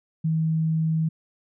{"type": "tone", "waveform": "sine", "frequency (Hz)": 160, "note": "D#3", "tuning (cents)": 49, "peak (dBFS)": -20, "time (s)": [0.24, 1.09], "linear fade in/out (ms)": 10, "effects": []}